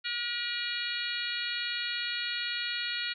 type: harmonic tone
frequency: 478.8 Hz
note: A#4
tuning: 46 cents sharp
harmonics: 3 / 4 / 5 / 6 / 7 / 8 / 9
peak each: -38 / -39 / -39 / -38 / -42 / -39 / -38 dBFS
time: 0.04-3.14 s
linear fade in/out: 20 ms
effects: none